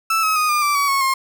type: tone with pitch steps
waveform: 35% pulse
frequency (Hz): 1318.5 / 1279.5 / 1241.6 / 1204.9 / 1169.2 / 1134.6 / 1101.1 / 1068.5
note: E6 / D#6 / D#6 / D6 / D6 / C#6 / C#6 / C6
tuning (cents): 0 / +48 / -4 / +44 / -8 / +40 / -12 / +36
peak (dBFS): -14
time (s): 0.1-1.14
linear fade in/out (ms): 5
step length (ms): 130
effects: none